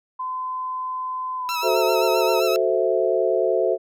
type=tone with pitch glide; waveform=sine; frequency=1023 to 922 Hz; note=C6 to A#5; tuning=-39 to -19 cents; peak=-25 dBFS; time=0.19-2.4 s; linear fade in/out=10 ms; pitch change=-180 cents; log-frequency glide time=1.37-1.81 s
type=tone with vibrato; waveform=15% pulse; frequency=1315 Hz; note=E6; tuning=5 cents flat; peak=-19 dBFS; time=1.49-2.56 s; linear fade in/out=0 ms; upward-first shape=sine; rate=7.6 Hz; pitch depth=54 cents each way
type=chord; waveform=sine; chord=F# half-diminished seventh; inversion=none; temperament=equal; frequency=370 / 440 / 523.3 / 659.3 Hz; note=F#4 / A4 / C5 / E5; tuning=0 / 0 / 0 / 0 cents; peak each=-23 dBFS; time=1.62-3.78 s; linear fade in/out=50 ms
effects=none